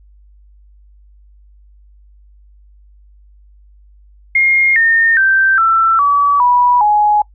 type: tone with pitch steps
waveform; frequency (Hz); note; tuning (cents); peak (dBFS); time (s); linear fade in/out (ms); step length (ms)
sine; 2134 / 1825.8 / 1562.2 / 1336.6 / 1143.6 / 978.4 / 837.2; C7 / A#6 / G6 / E6 / D6 / B5 / G#5; +34 / -36 / -6 / +24 / -46 / -16 / +14; -8; 4.35-7.22; 5; 410
effects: noise-tail reverb RT60 0.1 s tail -22 dB re dry + added 50 Hz sine -42 dBFS peak until 7.34 s